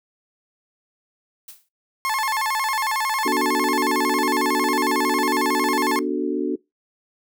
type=noise with exponential decay; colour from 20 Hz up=blue; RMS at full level=-36 dBFS; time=1.48-1.69 s; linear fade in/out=5 ms; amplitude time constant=45 ms
type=tone with vibrato; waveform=30% pulse; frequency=968 Hz; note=B5; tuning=35 cents flat; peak=-18 dBFS; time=2.05-5.99 s; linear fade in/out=0 ms; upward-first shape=square; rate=11 Hz; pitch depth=180 cents each way
type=chord; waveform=sine; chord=B minor seventh; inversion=none; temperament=equal; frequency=246.9 / 293.7 / 370 / 440 Hz; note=B3 / D4 / F#4 / A4; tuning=0 / 0 / 0 / 0 cents; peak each=-28 / -24 / -25 / -29 dBFS; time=3.25-6.56 s; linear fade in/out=10 ms
effects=noise-tail reverb RT60 0.2 s tail -22 dB re dry